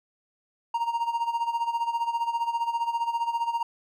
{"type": "tone with tremolo", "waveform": "triangle", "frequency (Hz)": 932.3, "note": "A#5", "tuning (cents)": 0, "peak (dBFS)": -20, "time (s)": [0.74, 3.63], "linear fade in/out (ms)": 5, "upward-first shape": "sine", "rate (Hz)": 15, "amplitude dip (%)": 75, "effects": []}